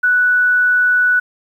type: tone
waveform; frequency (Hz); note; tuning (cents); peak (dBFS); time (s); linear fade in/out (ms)
sine; 1480; F#6; 0; -10; 0.03-1.2; 10
effects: 8-bit